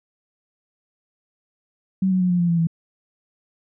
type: tone with pitch steps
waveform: sine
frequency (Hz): 189.8 / 185.46 / 181.23 / 177.09 / 173.04 / 169.09 / 165.23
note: F#3 / F#3 / F#3 / F3 / F3 / E3 / E3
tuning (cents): +44 / +4 / -36 / +24 / -16 / +44 / +4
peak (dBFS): -16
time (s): 2.02-2.671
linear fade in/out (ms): 5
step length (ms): 93
effects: none